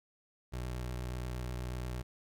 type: tone with vibrato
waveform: 25% pulse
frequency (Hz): 61.74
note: B1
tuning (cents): 0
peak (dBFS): -33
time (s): 0.52-2.03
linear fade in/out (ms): 20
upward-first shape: sine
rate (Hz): 8.4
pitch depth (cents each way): 23
effects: 12-bit